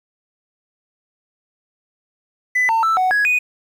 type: tone with pitch steps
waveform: triangle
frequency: 2000 / 902 / 1323 / 743 / 1668 / 2482 Hz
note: B6 / A5 / E6 / F#5 / G#6 / D#7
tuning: +21 / +43 / +6 / +7 / +7 / -5 cents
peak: -11 dBFS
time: 2.55-3.39 s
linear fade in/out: 10 ms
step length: 140 ms
effects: tanh soft clip ceiling -9 dBFS + 8-bit